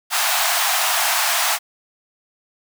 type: high-pass noise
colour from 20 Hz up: pink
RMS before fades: -19 dBFS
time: 0.1-1.59 s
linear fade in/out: 50 ms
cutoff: 650 Hz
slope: 96 dB/octave
effects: none